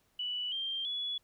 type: tone with pitch steps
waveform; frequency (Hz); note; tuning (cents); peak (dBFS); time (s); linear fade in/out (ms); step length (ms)
sine; 2960 / 3172 / 3400; F#7 / G7 / G#7; 0 / +20 / +40; -33; 0.19-1.18; 5; 330
effects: pink hiss -72 dBFS RMS until 1.23 s